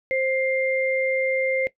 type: tone pair together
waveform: sine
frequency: 525 / 2100 Hz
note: C5 / C7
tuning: +6 / +6 cents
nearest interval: 2 octaves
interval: 2400 cents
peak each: -22 / -25 dBFS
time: 0.11-1.67 s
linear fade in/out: 0 ms
effects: noise-tail reverb RT60 0.1 s tail -17 dB re dry

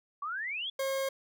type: exponential sweep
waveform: sine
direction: up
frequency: 1108.7 to 3479 Hz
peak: -33 dBFS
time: 0.22-0.7 s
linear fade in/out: 5 ms
type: tone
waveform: 40% pulse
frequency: 539 Hz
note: C#5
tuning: 49 cents flat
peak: -29 dBFS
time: 0.79-1.09 s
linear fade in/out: 5 ms
effects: none

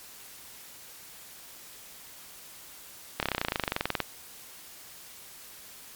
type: slowing click train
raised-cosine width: 0.3 ms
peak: -10 dBFS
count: 22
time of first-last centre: 3.2-4.003 s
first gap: 28 ms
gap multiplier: 1.03
effects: white hiss -48 dBFS RMS until 5.95 s + MP3 96 kbps

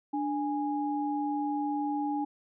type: tone pair together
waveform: sine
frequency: 293.7 / 826.9 Hz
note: D4 / G#5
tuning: 0 / -8 cents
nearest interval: octave + tritone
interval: 1792 cents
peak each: -30 / -32 dBFS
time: 0.13-2.25 s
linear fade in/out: 10 ms
effects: none

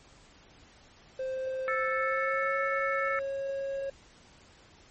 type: tone with pitch glide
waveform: triangle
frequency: 523 to 547.1 Hz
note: C5 to C#5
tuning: -1 to -23 cents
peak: -29 dBFS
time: 1.19-3.9 s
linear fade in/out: 5 ms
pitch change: +78 cents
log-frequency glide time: 1.89-2.57 s
type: harmonic tone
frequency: 440 Hz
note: A4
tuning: in tune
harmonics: 3 / 4 / 5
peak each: -31 / -33 / -35 dBFS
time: 1.68-3.19 s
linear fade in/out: 0 ms
effects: pink hiss -57 dBFS RMS until 4.9 s + MP3 32 kbps

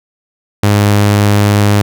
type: tone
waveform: sawtooth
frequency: 102.8 Hz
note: G#2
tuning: 17 cents flat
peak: -3 dBFS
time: 0.63-1.82 s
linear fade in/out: 5 ms
effects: none

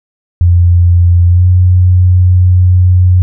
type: tone with pitch glide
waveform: sine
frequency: 87.31 to 90.7 Hz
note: F2 to F#2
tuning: 0 to -34 cents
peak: -3 dBFS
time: 0.41-3.22 s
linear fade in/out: 0 ms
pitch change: +66 cents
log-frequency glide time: 1.27-1.48 s
effects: none

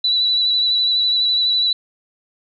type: tone with vibrato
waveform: sine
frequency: 3951 Hz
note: B7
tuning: in tune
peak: -14 dBFS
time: 0.04-1.73 s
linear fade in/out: 5 ms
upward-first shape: sine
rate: 12 Hz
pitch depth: 22 cents each way
effects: none

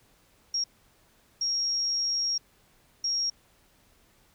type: tone bursts at uneven times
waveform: sine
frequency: 5588 Hz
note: F8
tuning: in tune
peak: -25 dBFS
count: 3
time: 0.54-0.64 / 1.41-2.38 / 3.04-3.3 s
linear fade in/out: 5 ms
effects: pink hiss -63 dBFS RMS until 4.34 s

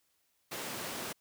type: high-pass noise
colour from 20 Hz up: pink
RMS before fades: -40 dBFS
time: 0.51-1.13 s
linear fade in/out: 10 ms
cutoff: 200 Hz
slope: 12 dB/octave
effects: white hiss -75 dBFS RMS until 1.2 s

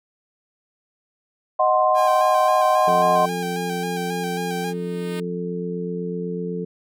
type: chord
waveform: sine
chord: C diminished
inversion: first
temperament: equal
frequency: 622.3 / 740 / 1046.5 Hz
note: Eb5 / Gb5 / C6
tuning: 0 / 0 / 0 cents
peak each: -19 dBFS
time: 1.59-3.26 s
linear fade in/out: 10 ms
type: tone with vibrato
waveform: sawtooth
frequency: 795 Hz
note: G5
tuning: 24 cents sharp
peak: -24 dBFS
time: 1.94-4.74 s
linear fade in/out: 50 ms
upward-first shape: square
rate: 3.7 Hz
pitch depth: 34 cents each way
type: harmonic tone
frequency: 88 Hz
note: F2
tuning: 14 cents sharp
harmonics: 2 / 3 / 4 / 5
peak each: -27 / -37 / -35 / -28 dBFS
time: 2.87-6.65 s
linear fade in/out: 10 ms
type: tone with exponential growth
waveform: 5% pulse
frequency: 307.8 Hz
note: D#4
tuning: 19 cents flat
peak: -21 dBFS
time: 4.14-5.2 s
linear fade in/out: 2 ms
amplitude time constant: 230 ms
effects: none

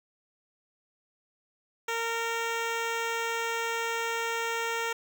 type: tone with notch filter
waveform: 10% pulse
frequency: 460.2 Hz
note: A#4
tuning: 22 cents flat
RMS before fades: -31 dBFS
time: 1.88-4.93 s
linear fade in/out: 5 ms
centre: 11000 Hz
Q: 1.2
effects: none

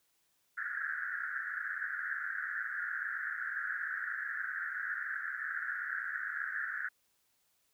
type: band-pass noise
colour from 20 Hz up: white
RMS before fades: -38 dBFS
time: 0.57-6.89 s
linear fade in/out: 10 ms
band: 1400 to 1800 Hz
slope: 96 dB/octave
effects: white hiss -75 dBFS RMS until 7.73 s

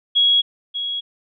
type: tone pair in turn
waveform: sine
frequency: 3322 / 3322 Hz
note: G#7 / G#7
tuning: 0 / 0 cents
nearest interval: unison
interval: 0 cents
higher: neither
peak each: -12 / -22 dBFS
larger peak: first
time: 0.15-0.42 / 0.74-1.01 s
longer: neither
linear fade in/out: 20 ms
effects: none

